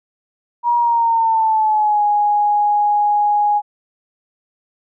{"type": "tone with pitch glide", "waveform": "sine", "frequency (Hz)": [953, 829.6], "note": ["A#5", "G#5"], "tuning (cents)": [38, -2], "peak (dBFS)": -12, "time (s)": [0.63, 3.62], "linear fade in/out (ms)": 50, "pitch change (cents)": -240, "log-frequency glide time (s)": [0.77, 2.03], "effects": []}